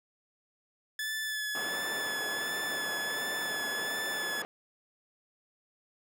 sawtooth tone with vibrato, 1728 Hz, A6, 32 cents flat, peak -29 dBFS, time 0.99-4.42 s, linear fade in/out 2 ms, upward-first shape sine, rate 1.4 Hz, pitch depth 23 cents each way
pink band-pass noise, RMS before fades -41 dBFS, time 1.55-4.45 s, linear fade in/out 0 ms, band 370 to 1600 Hz, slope 12 dB/octave
effects none

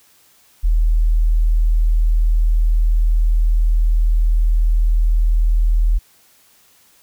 sine tone, 40.01 Hz, D#1, 49 cents sharp, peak -11 dBFS, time 0.63-5.99 s, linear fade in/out 20 ms, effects white hiss -53 dBFS RMS until 7.02 s

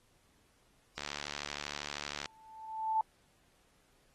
click train, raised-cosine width 0.2 ms, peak -21 dBFS, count 94, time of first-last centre 0.98-2.257 s, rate 72.8 Hz
sine tone with exponential growth, 880 Hz, A5, in tune, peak -25 dBFS, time 2.22-3.01 s, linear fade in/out 2 ms, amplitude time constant 170 ms
effects pink hiss -70 dBFS RMS until 4.14 s + AAC 32 kbps

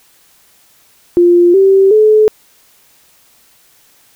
sine tone with pitch steps, 349.2 / 387.5 / 429.9 Hz, F4 / G4 / A4, 0 / -20 / -40 cents, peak -4 dBFS, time 1.17-2.28 s, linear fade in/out 0 ms, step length 370 ms, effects white hiss -49 dBFS RMS until 4.15 s

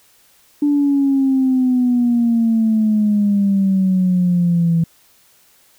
sine exponential sweep, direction down, 293 to 164.81 Hz, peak -11 dBFS, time 0.62-4.84 s, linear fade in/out 5 ms, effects tanh soft clip ceiling -7 dBFS + white hiss -53 dBFS RMS until 5.78 s

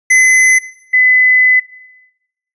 square / sine tone pair in turn, 2033 / 2013 Hz, B6 / B6, +50 / +33 cents, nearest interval unison, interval 17 cents, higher first, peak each -6 dBFS, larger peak neither, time 0.1-0.59 / 0.93-1.6 s, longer second, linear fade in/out 10 ms, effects noise-tail reverb RT60 1.0 s tail -19 dB re dry + resampled to 24000 Hz

